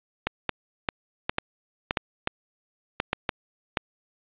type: clicks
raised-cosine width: 0.3 ms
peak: -7 dBFS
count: 12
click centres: 0.27 / 0.493 / 0.888 / 1.295 / 1.384 / 1.909 / 1.972 / 2.274 / 3.001 / 3.131 / 3.292 / 3.772 s
effects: resampled to 8000 Hz + 8-bit